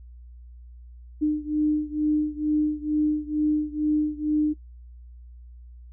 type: beating tone pair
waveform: sine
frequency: 301.8 / 304 Hz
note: D4 / D#4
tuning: +47 / -40 cents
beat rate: 2.2 Hz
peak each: -23 / -25 dBFS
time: 1.21-4.54 s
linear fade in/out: 20 ms
effects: noise-tail reverb RT60 0.1 s tail -20 dB re dry + added 60 Hz sine -42 dBFS peak until 5.92 s